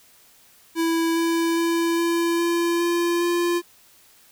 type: tone with pitch steps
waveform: square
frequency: 330 / 332.7 / 335.4 / 338.1 / 340.8 / 343.6 / 346.4 Hz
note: E4 / E4 / E4 / E4 / F4 / F4 / F4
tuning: +2 / +16 / +30 / +44 / -42 / -28 / -14 cents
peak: -20 dBFS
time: 0.75-3.62 s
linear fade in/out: 50 ms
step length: 410 ms
effects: white hiss -54 dBFS RMS until 4.31 s

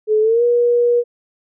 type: tone with pitch glide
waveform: sine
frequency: 430 to 479.9 Hz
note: A4 to B4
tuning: -40 to -50 cents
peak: -11 dBFS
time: 0.07-1.04 s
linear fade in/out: 50 ms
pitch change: +190 cents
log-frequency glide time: 0.21-0.43 s
effects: none

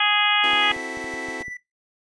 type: harmonic tone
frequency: 415.3 Hz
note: G#4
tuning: in tune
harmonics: 2 / 3 / 4 / 5 / 6 / 7 / 8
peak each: -25 / -25 / -25 / -25 / -25 / -25 / -25 dBFS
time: 0-0.72 s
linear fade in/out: 5 ms
type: chord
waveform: 25% pulse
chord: F# half-diminished seventh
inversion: second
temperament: equal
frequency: 261.6 / 329.6 / 370 / 440 Hz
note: C4 / E4 / F#4 / A4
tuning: 0 / 0 / 0 / 0 cents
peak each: -33 dBFS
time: 0.43-1.43 s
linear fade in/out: 10 ms
type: clicks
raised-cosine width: 3 ms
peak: -29 dBFS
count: 9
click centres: 0.534 / 0.712 / 0.765 / 0.972 / 1.043 / 1.139 / 1.286 / 1.408 / 1.482 s
type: tone with tremolo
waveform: triangle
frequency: 1975.5 Hz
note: B6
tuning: in tune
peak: -29 dBFS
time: 0.62-1.57 s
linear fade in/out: 5 ms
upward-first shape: sine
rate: 18 Hz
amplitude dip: 40%
effects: noise-tail reverb RT60 0.2 s tail -19 dB re dry + resampled to 22050 Hz

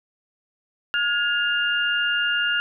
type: tone cluster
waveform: sine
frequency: 1431 / 1672 / 2804 Hz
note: F6 / G#6 / F7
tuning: +42 / +11 / +6 cents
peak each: -22 / -28 / -24 dBFS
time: 0.94-2.6 s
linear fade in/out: 0 ms
effects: none

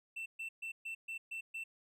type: tone bursts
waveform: triangle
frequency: 2681 Hz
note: E7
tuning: 29 cents sharp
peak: -38 dBFS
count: 7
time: 0.16-1.64 s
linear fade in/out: 10 ms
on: 100 ms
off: 130 ms
effects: none

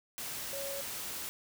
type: tone in noise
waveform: sine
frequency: 554.4 Hz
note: C#5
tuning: in tune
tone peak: -39 dBFS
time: 0.53-0.81 s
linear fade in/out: 0 ms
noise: white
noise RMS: -40 dBFS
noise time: 0.18-1.29 s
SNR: -2 dB
effects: none

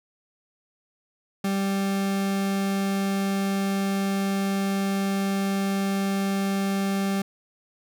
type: tone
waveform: 40% pulse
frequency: 196 Hz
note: G3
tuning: in tune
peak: -22 dBFS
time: 1.44-7.22 s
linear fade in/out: 5 ms
effects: none

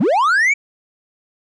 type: linear sweep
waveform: triangle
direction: up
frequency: 146.83 to 2327 Hz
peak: -10 dBFS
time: 0-0.54 s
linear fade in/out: 10 ms
effects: resampled to 22050 Hz

